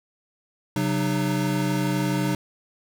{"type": "tone cluster", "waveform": "square", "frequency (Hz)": [134.1, 186.3, 303.8], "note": ["C3", "F#3", "D#4"], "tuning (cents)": [43, 12, -41], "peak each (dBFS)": -27, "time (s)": [0.76, 2.35], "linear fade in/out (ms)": 2, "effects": []}